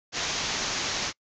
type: low-pass noise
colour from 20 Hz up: white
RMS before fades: -30 dBFS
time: 0.12-1.13 s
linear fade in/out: 50 ms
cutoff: 6800 Hz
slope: 96 dB/octave
effects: noise-tail reverb RT60 0.1 s tail -26 dB re dry